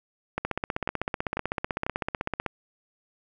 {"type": "two click trains", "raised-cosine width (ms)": 0.5, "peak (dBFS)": [-12, -12], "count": [4, 33], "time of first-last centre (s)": [[0.38, 1.865], [0.45, 2.463]], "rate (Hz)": [2.02, 15.9], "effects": []}